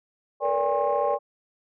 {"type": "tone cluster", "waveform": "sine", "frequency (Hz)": [449.2, 483.1, 578, 807, 1074], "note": ["A4", "B4", "D5", "G#5", "C6"], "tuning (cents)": [36, -38, -28, -50, 45], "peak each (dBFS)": [-31, -28, -24, -26, -29], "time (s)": [0.4, 1.19], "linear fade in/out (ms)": 50, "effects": ["tanh soft clip ceiling -13 dBFS"]}